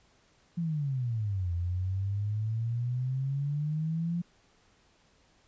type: exponential two-way sweep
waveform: sine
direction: down then up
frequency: 174.61 to 85.4 to 174.61 Hz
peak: -28 dBFS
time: 0.57-4.22 s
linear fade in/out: 10 ms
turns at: 1.53 s
effects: pink hiss -65 dBFS RMS until 5.47 s + resampled to 16000 Hz